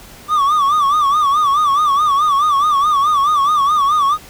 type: tone with vibrato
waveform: triangle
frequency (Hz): 1166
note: D6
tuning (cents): -13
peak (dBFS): -9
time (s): 0.28-4.18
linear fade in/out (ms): 50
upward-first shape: sine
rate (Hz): 4.7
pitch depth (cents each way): 110
effects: pink hiss -39 dBFS RMS until 4.29 s